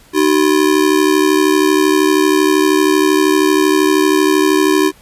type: ring-modulated tone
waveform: square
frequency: 343.5 Hz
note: F4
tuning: 29 cents flat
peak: -7 dBFS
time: 0.13-4.92 s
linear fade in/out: 50 ms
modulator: 36.4 Hz
effects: pink hiss -46 dBFS RMS until 5.01 s + resampled to 32000 Hz